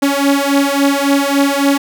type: beating tone pair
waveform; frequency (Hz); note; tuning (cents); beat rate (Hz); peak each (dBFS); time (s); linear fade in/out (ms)
sawtooth; 277.8 / 281.4; C#4 / C#4; +4 / +26; 3.6; -10; 0.02-1.78; 10
effects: none